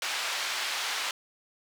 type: band-pass noise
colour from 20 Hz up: white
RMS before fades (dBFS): -32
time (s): 0.02-1.11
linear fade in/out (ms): 2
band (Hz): 830 to 4100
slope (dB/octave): 12
effects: none